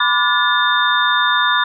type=tone cluster; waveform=sine; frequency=997 / 1171 / 1440 / 1733 / 3632 Hz; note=B5 / D6 / F#6 / A6 / A#7; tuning=+16 / -5 / -47 / -27 / -46 cents; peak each=-19 dBFS; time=0-1.64 s; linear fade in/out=5 ms; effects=none